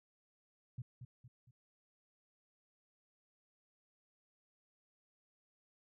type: tone with echo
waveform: sine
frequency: 123.47 Hz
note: B2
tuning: in tune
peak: -40 dBFS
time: 0.78-0.82 s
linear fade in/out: 5 ms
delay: 230 ms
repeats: 3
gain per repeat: -7 dB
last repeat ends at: 1.51 s
effects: none